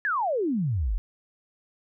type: exponential sweep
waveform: sine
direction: down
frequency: 1769 to 40.09 Hz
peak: -23 dBFS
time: 0.05-0.98 s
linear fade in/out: 0 ms
effects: none